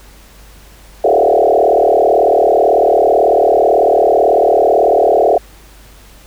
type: tone with frequency modulation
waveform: sine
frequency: 563 Hz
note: C#5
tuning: 27 cents sharp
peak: -7 dBFS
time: 1.04-5.38 s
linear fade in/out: 5 ms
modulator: 38.1 Hz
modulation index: 4.7
effects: added 50 Hz sine -40 dBFS peak until 6.26 s + pink hiss -43 dBFS RMS until 6.26 s